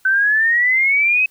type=exponential sweep; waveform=sine; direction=up; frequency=1522 to 2568 Hz; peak=-12 dBFS; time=0.05-1.26 s; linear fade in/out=5 ms; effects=white hiss -56 dBFS RMS until 1.3 s